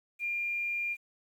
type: tone with quantisation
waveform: sine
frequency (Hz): 2400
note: D7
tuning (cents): +37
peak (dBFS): -30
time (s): 0.19-0.97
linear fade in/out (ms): 50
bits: 10
effects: none